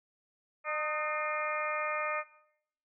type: harmonic tone with a mistuned harmonic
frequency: 302.5 Hz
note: D#4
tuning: 49 cents flat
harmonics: 2 / 3 / 4 / 5 / 6 / 7 / 8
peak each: -37 / -43 / -35 / -47 / -41 / -40 / -39 dBFS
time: 0.64-2.24 s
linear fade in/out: 50 ms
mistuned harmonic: 4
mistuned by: +47 cents
effects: noise-tail reverb RT60 0.7 s tail -17 dB re dry